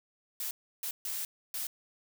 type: noise bursts at uneven times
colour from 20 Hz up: blue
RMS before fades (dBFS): -36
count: 4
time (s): 0.4-0.51 / 0.83-0.91 / 1.05-1.25 / 1.54-1.67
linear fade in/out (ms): 2
effects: none